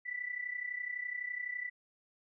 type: tone with amplitude modulation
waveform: sine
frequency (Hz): 1975.5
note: B6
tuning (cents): 0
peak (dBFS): -33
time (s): 0.05-1.7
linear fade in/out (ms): 20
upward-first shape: sine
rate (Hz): 31.9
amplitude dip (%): 75
effects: none